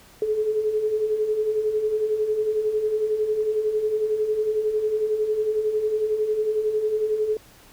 sine beating tone pair, 420.3 / 431.3 Hz, G#4 / A4, +21 / -35 cents, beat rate 11 Hz, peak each -29 / -21 dBFS, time 0.22-7.37 s, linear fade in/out 2 ms, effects pink hiss -51 dBFS RMS until 7.72 s

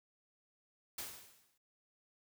white noise with exponential decay, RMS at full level -41 dBFS, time 0.98-1.58 s, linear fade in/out 5 ms, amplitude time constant 130 ms, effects none

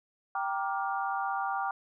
sine chord, G minor seventh, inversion none, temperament just, 784 / 940.8 / 1176 / 1411.2 Hz, G5 / Bb5 / D6 / F6, 0 / +16 / +2 / +18 cents, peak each -32 / -37 / -35 / -37 dBFS, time 0.35-1.71 s, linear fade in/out 2 ms, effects none

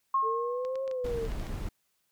sine tone with exponential decay, 1077 Hz, C6, 50 cents sharp, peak -22 dBFS, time 0.14-1.16 s, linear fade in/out 5 ms, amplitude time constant 220 ms
sine linear two-way sweep, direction up then down, 440 to 538 to 440 Hz, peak -30 dBFS, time 0.22-1.29 s, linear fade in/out 50 ms, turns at 0.84 s
clicks, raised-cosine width 0.2 ms, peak -30 dBFS, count 9, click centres 0.65 / 0.756 / 0.878 / 0.913 / 1.066 / 1.252 / 1.319 / 1.398 / 1.468 s
brown noise, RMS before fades -35 dBFS, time 1.04-1.69 s, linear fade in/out 5 ms
effects white hiss -75 dBFS RMS until 2.11 s

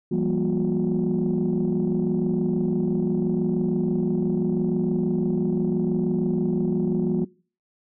sine tone cluster, 168.2 / 194.2 / 235 / 360.9 Hz, E3 / G3 / A#3 / F#4, +35 / -16 / +14 / -43 cents, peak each -25 dBFS, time 0.11-7.25 s, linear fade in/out 10 ms, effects noise-tail reverb RT60 0.4 s tail -23 dB re dry + tanh soft clip ceiling -15 dBFS

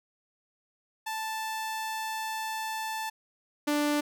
sawtooth tone pair in turn, 880 / 294.4 Hz, A5 / D4, 0 / +4 cents, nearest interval octave + perfect fifth, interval 1896 cents, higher first, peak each -28 / -21 dBFS, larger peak second, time 1.06-3.1 / 3.67-4.01 s, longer first, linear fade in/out 10 ms, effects none

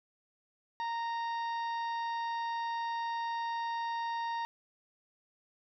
harmonic tone, 928 Hz, A#5, 8 cents flat, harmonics 1 / 2 / 3 / 4 / 5 / 6, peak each -33 / -43 / -54 / -50 / -55 / -59 dBFS, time 0.8-4.45 s, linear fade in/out 0 ms, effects none

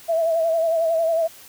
sine tone with vibrato, 657 Hz, E5, 6 cents flat, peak -17 dBFS, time 0.08-1.28 s, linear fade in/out 20 ms, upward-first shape sine, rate 11 Hz, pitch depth 46 cents each way, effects white hiss -45 dBFS RMS until 1.48 s

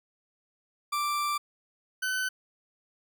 40% pulse tone pair in turn, 1174.7 / 1514 Hz, D6 / F#6, 0 / +39 cents, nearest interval major third, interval 439 cents, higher second, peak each -26 / -27 dBFS, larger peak first, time 0.92-1.38 / 2.02-2.29 s, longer first, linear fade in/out 10 ms, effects none

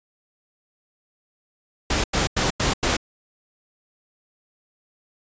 pink noise bursts, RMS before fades -21 dBFS, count 5, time 1.9-2.968 s, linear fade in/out 5 ms, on 140 ms, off 92 ms, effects resampled to 16000 Hz

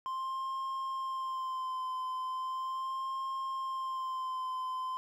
triangle tone with vibrato, 1046.5 Hz, C6, in tune, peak -32 dBFS, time 0.06-4.97 s, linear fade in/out 0 ms, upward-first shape sine, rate 0.38 Hz, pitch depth 29 cents each way, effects none

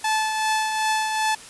sawtooth tone with tremolo, 870 Hz, A5, 20 cents flat, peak -15 dBFS, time 0.04-1.35 s, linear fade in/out 5 ms, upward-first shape triangle, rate 2.6 Hz, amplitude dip 45%, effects white hiss -42 dBFS RMS until 1.49 s + resampled to 24000 Hz

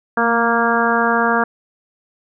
harmonic tone with a mistuned harmonic, 233.1 Hz, A#3, in tune, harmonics 1 / 2 / 3 / 4 / 5 / 6 / 7, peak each -21 / -21 / -21 / -21 / -21 / -21 / -21 dBFS, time 0.17-1.44 s, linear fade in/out 5 ms, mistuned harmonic 1, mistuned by -26 cents, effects none

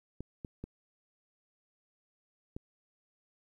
clicks, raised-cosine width 3 ms, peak -27 dBFS, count 4, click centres 0.206 / 0.448 / 0.64 / 2.565 s, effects 11-bit

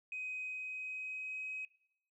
sine tone with pitch glide, 2515 to 2535 Hz, D#7 to D#7, +18 to +32 cents, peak -38 dBFS, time 0.12-1.65 s, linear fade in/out 2 ms, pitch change +14 cents, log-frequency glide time 0.41-1.49 s, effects noise-tail reverb RT60 0.7 s tail -20 dB re dry + tanh soft clip ceiling -34 dBFS

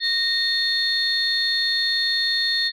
sine tone cluster, 1852 / 3623 / 4318 Hz, A#6 / A7 / C#8, -12 / +50 / -46 cents, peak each -24 / -24 / -21 dBFS, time 0-2.72 s, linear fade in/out 50 ms, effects tanh soft clip ceiling -11 dBFS

